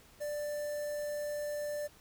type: tone with notch filter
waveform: square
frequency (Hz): 590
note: D5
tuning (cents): +8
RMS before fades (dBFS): -37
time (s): 0.2-1.88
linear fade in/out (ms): 20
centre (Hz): 3100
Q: 0.52
effects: pink hiss -60 dBFS RMS until 2 s